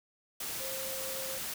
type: tone in noise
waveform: sine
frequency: 530 Hz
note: C5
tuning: 22 cents sharp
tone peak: -41 dBFS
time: 0.6-1.38 s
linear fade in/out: 5 ms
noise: white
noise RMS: -38 dBFS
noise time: 0.4-1.54 s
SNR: -6 dB
effects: none